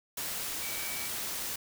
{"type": "tone in noise", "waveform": "sine", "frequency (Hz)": 2291, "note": "D7", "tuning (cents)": -44, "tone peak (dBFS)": -42, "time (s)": [0.62, 1.08], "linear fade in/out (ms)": 5, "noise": "white", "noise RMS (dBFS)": -36, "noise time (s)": [0.17, 1.56], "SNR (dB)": -9, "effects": []}